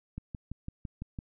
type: click train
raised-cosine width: 5 ms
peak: -25 dBFS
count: 7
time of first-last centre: 0.18-1.188 s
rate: 5.95 Hz
effects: none